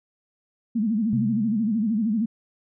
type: tone with vibrato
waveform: sine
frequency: 218.1 Hz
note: A3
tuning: 15 cents flat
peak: -20 dBFS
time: 0.75-2.26 s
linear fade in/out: 10 ms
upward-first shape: sine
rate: 13 Hz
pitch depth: 140 cents each way
type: tone with exponential decay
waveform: sine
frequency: 130 Hz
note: C3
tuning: 11 cents flat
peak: -23 dBFS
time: 1.13-2.24 s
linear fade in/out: 2 ms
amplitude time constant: 240 ms
effects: none